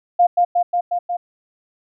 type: tone with echo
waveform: sine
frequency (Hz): 704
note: F5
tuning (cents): +14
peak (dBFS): -9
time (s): 0.19-0.27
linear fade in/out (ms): 10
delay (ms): 180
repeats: 5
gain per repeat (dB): -2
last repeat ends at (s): 1.17
effects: none